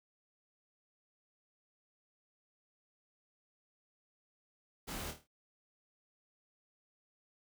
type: noise with echo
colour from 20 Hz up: pink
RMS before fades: -43 dBFS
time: 4.87-5.12 s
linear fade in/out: 20 ms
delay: 26 ms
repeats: 6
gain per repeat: -6 dB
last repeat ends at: 5.276 s
effects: none